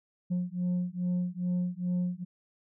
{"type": "beating tone pair", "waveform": "sine", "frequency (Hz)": [177.7, 180.1], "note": ["F3", "F#3"], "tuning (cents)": [30, -46], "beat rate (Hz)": 2.4, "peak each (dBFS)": -29, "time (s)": [0.3, 2.25], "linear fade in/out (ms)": 20, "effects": ["tanh soft clip ceiling -25 dBFS"]}